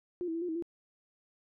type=tone with pitch steps; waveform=sine; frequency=354.4 / 325.9 / 333.1 / 355.4 / 320.8 / 340.1 Hz; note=F4 / E4 / E4 / F4 / E4 / F4; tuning=+25 / -20 / +18 / +30 / -47 / -46 cents; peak=-32 dBFS; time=0.21-0.624 s; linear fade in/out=0 ms; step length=69 ms; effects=none